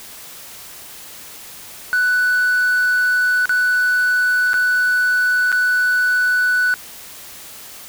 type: tone with dropouts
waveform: triangle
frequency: 1487 Hz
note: F#6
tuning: 8 cents sharp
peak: -11 dBFS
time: 1.93-6.74 s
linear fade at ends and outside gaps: 0 ms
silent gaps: 3.456-3.494 / 4.533-4.541 / 5.518-5.526 s
effects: tanh soft clip ceiling -7 dBFS + white hiss -37 dBFS RMS until 7.88 s